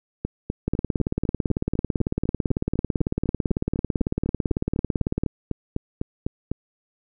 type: two click trains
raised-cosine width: 3 ms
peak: -12 / -9 dBFS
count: 26 / 83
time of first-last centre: 0.25-6.516 / 0.68-5.236 s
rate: 3.99 / 18 Hz
effects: none